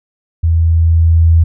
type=tone with level ramp; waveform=sine; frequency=82.41 Hz; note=E2; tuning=in tune; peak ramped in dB=-8 to -4 dBFS; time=0.43-1.44 s; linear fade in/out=10 ms; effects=none